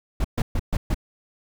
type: noise bursts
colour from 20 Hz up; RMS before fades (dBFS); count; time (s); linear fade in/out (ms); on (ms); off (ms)
brown; -21; 5; 0.2-0.945; 5; 45; 130
effects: none